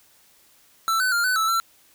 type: tone with pitch steps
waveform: square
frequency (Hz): 1331 / 1509 / 1401 / 1504 / 1313 / 1348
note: E6 / F#6 / F6 / F#6 / E6 / E6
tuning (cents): +16 / +34 / +5 / +28 / -7 / +38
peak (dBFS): -20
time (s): 0.88-1.6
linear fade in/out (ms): 0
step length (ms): 120
effects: white hiss -57 dBFS RMS until 1.94 s